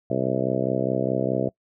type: harmonic tone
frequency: 64.8 Hz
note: C2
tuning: 16 cents flat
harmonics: 2 / 3 / 4 / 5 / 6 / 7 / 8 / 9 / 10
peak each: -30 / -30 / -30 / -30 / -30 / -30 / -30 / -30 / -30 dBFS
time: 0.1-1.49 s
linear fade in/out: 5 ms
effects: noise-tail reverb RT60 0.1 s tail -22 dB re dry